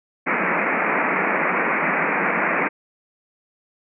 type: band-pass noise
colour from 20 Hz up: white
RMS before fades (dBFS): -21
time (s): 0.26-2.69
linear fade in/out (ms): 20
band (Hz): 160 to 2400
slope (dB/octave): 96
effects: none